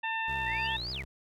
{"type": "harmonic tone", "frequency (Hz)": 897, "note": "A5", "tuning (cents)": 33, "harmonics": [1, 2, 3, 4], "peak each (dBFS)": [-34, -34, -36, -45], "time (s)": [0.03, 0.77], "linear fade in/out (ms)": 10}
{"type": "tone with vibrato", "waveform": "25% pulse", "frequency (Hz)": 62.9, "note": "B1", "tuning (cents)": 32, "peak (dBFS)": -36, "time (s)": [0.28, 1.05], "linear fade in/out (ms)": 5, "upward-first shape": "sine", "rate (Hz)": 3.2, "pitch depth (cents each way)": 130}
{"type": "tone with exponential growth", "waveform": "sine", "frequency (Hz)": 4737, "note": "D8", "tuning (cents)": 14, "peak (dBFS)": -39, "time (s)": [0.42, 0.67], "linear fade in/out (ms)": 5, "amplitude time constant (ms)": 53}
{"type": "exponential two-way sweep", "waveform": "sine", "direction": "up then down", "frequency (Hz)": [1782, 5070, 1782], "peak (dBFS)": -35, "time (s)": [0.45, 1.03], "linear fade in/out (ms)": 20, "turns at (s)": 0.91}
{"effects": []}